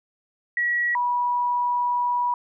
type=tone pair in turn; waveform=sine; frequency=1922 / 973.6 Hz; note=B6 / B5; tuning=-48 / -25 cents; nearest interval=octave; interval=1177 cents; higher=first; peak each=-20 dBFS; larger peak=neither; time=0.57-0.95 / 0.95-2.34 s; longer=second; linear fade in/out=2 ms; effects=none